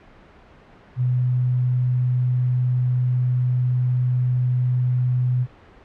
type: tone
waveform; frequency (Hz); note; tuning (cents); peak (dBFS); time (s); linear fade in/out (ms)
sine; 125.2; B2; +24; -17; 0.96-5.47; 50
effects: pink hiss -48 dBFS RMS until 5.84 s + low-pass 2000 Hz 12 dB/octave